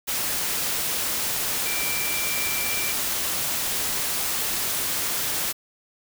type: tone in noise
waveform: sine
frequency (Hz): 2349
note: D7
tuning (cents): 0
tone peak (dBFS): -30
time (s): 1.65-2.93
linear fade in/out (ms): 20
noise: white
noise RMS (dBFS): -26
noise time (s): 0.07-5.53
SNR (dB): -7
effects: none